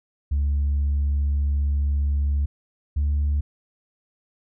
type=tone pair in turn; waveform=sine; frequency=71.3 / 72.71 Hz; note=C#2 / D2; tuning=+49 / -17 cents; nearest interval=unison; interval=34 cents; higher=second; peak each=-17 / -17 dBFS; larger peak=neither; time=0.31-2.46 / 2.96-3.41 s; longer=first; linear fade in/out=10 ms; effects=tanh soft clip ceiling -17 dBFS